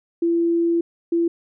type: tone bursts at uneven times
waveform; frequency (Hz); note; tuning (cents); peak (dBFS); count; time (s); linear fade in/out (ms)
sine; 337.8; E4; +42; -16; 2; 0.22-0.81 / 1.12-1.28; 5
effects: none